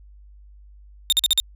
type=tone bursts; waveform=40% pulse; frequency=3657 Hz; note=A#7; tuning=34 cents flat; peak=-13 dBFS; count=5; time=1.1-1.4 s; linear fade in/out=0 ms; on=24 ms; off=45 ms; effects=added 50 Hz sine -44 dBFS peak until 1.55 s